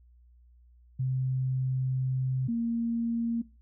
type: tone pair in turn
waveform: sine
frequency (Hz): 130 / 232.1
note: C3 / A#3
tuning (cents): -11 / -7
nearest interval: minor seventh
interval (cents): 1004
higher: second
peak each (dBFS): -26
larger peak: neither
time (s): 0.99-2.48 / 2.48-3.42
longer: first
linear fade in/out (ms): 10
effects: noise-tail reverb RT60 0.3 s tail -19 dB re dry + added 60 Hz sine -55 dBFS peak until 3.61 s